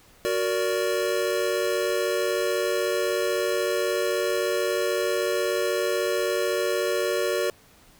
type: chord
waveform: square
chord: Gb augmented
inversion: none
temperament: equal with one note detuned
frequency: 370 / 466.2 / 579.9 Hz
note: Gb4 / Bb4 / D5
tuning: 0 / 0 / -22 cents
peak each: -28 dBFS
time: 0.25-7.5 s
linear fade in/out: 0 ms
effects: pink hiss -55 dBFS RMS until 7.99 s